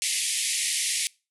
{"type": "band-pass noise", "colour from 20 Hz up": "white", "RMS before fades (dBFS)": -27, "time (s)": [0.02, 1.07], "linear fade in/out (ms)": 0, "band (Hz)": [1900, 11000], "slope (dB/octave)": 96, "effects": ["noise-tail reverb RT60 0.3 s tail -24 dB re dry"]}